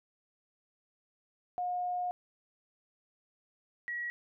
sine tone pair in turn, 718 / 1916.8 Hz, F5 / A#6, +48 / +48 cents, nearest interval octave + perfect fourth, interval 1700 cents, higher second, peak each -31 / -34 dBFS, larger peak first, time 1.58-2.11 / 3.88-4.1 s, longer first, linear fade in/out 0 ms, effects none

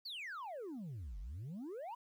sine exponential two-way sweep, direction down then up, 4700 to 43.65 to 1015 Hz, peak -40 dBFS, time 0.05-1.95 s, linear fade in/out 10 ms, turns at 1.19 s, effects tanh soft clip ceiling -42 dBFS + 12-bit

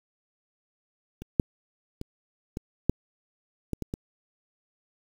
clicks, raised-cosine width 3 ms, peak -26 / -6 / -22 / -19 / -7 / -16 / -19 / -18 dBFS, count 8, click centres 1.22 / 1.398 / 2.014 / 2.571 / 2.896 / 3.733 / 3.823 / 3.939 s, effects 7-bit

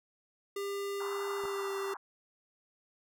square tone with pitch glide, 400 to 392.9 Hz, G4 to G4, +35 to +4 cents, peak -35 dBFS, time 0.56-1.94 s, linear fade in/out 5 ms, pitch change -31 cents, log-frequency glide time 1.38-1.71 s
white band-pass noise, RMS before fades -43 dBFS, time 1-1.97 s, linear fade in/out 5 ms, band 820 to 1400 Hz, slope 48 dB/octave
clicks, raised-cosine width 1 ms, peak -33 dBFS, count 2, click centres 1.438 / 1.452 s
effects none

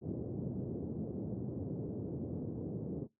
pink band-pass noise, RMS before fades -40 dBFS, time 0.01-3.08 s, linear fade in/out 50 ms, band 100 to 430 Hz, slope 24 dB/octave, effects noise-tail reverb RT60 0.2 s tail -23 dB re dry

